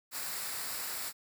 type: noise with comb filter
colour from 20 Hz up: white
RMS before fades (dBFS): -38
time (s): 0.11-1.13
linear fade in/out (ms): 50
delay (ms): 0.32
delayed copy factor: -0.5
effects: none